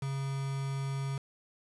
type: tone with quantisation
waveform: triangle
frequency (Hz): 136.6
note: C#3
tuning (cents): -25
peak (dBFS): -30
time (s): 0.02-1.18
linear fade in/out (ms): 5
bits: 7
effects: resampled to 24000 Hz